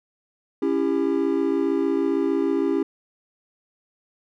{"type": "chord", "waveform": "triangle", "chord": "C# diminished", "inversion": "none", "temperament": "just", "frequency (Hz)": [277.2, 332.6, 399.1], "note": ["C#4", "E4", "G4"], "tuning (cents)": [0, 16, 31], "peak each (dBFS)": -22, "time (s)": [0.62, 2.83], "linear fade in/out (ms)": 5, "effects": []}